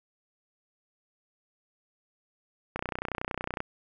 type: click train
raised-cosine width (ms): 0.5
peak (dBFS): -16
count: 27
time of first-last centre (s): 2.76-3.604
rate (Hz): 30.8
effects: none